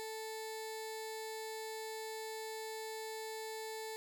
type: tone with notch filter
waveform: 15% pulse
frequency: 440 Hz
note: A4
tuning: in tune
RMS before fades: -44 dBFS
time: 0-3.96 s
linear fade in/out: 0 ms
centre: 1300 Hz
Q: 1.2
effects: none